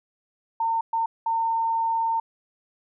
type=tone bursts at uneven times; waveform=sine; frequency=909 Hz; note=A#5; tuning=44 cents flat; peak=-21 dBFS; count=3; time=0.6-0.81 / 0.93-1.06 / 1.26-2.2 s; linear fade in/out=5 ms; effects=none